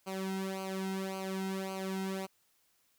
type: tone with flanger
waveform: sawtooth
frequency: 191.1 Hz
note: G3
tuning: 44 cents flat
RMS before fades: -37 dBFS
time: 0.06-2.27 s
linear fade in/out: 20 ms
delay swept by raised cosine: 0.55 to 1.75 ms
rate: 1.8 Hz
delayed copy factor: -0.8
effects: white hiss -72 dBFS RMS until 2.98 s